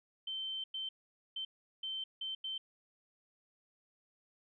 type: tone bursts at uneven times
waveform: sine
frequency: 3100 Hz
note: G7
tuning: 20 cents flat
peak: -37 dBFS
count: 6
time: 0.27-0.64 / 0.74-0.89 / 1.36-1.45 / 1.83-2.04 / 2.21-2.35 / 2.44-2.58 s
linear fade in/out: 5 ms
effects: none